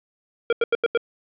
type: tone bursts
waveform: square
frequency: 466.2 Hz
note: A#4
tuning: in tune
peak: -17 dBFS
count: 5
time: 0.5-0.975 s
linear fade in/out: 2 ms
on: 27 ms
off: 85 ms
effects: resampled to 8000 Hz + 8-bit